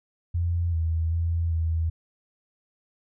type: tone with pitch steps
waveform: sine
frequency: 85.8 / 81.6 / 83.8 / 81.6 Hz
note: F2 / E2 / E2 / E2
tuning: -30 / -17 / +29 / -17 cents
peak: -22 dBFS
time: 0.34-1.9 s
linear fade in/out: 10 ms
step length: 390 ms
effects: none